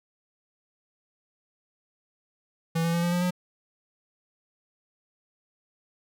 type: tone with pitch steps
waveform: square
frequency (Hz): 164.81 / 167.69 / 170.62 / 173.6 / 176.64 / 179.73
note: E3 / E3 / F3 / F3 / F3 / F3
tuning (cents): 0 / +30 / -40 / -10 / +20 / +50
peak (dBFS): -24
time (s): 2.75-3.308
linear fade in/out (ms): 10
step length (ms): 93
effects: none